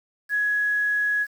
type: tone with quantisation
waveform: sine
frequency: 1676 Hz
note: G#6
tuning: 15 cents sharp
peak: -20 dBFS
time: 0.29-1.27 s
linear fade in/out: 50 ms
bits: 8
effects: none